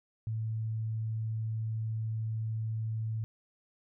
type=tone; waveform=sine; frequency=110.8 Hz; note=A2; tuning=13 cents sharp; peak=-31 dBFS; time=0.27-3.24 s; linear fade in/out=0 ms; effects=none